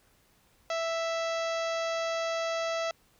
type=harmonic tone; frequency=660 Hz; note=E5; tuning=2 cents sharp; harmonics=1 / 2 / 3 / 4 / 5 / 6 / 7 / 8 / 9 / 10; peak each=-30 / -36 / -40 / -42 / -44 / -46 / -47 / -48 / -49 / -50 dBFS; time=0.7-2.91 s; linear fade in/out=2 ms; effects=pink hiss -65 dBFS RMS until 3.19 s